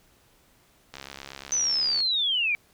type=click train; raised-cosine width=0.2 ms; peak=-21 dBFS; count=74; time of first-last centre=0.94-2.004 s; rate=68.6 Hz
type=linear sweep; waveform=sine; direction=down; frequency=6150 to 2289 Hz; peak=-22 dBFS; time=1.52-2.55 s; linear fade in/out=0 ms
effects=pink hiss -61 dBFS RMS until 2.73 s